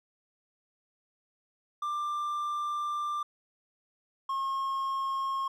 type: tone pair in turn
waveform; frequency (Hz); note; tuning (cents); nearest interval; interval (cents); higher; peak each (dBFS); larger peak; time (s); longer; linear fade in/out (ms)
triangle; 1186 / 1079.7; D6 / C#6; +17 / -46; major second; 163; first; -28 / -27; second; 1.82-3.23 / 4.29-5.48; first; 5
effects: none